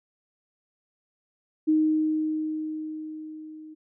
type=tone with level ramp; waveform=sine; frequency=311.1 Hz; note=D#4; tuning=in tune; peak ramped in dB=-17 to -41 dBFS; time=1.67-3.75 s; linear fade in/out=20 ms; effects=none